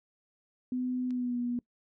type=tone with pitch glide; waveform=sine; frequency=251.8 to 242.5 Hz; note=B3 to B3; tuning=+34 to -31 cents; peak=-29 dBFS; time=0.72-1.59 s; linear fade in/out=2 ms; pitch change=-65 cents; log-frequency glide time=1.08-1.38 s
type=click; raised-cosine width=0.2 ms; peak=-37 dBFS; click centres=1.107 s
effects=noise-tail reverb RT60 0.1 s tail -23 dB re dry